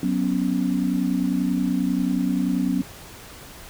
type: chord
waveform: sine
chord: F# suspended fourth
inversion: none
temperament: equal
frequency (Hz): 185 / 246.9 / 277.2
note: F#3 / B3 / C#4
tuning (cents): 0 / 0 / 0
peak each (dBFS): -24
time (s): 0.03-2.82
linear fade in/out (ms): 2
effects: pink hiss -42 dBFS RMS until 3.69 s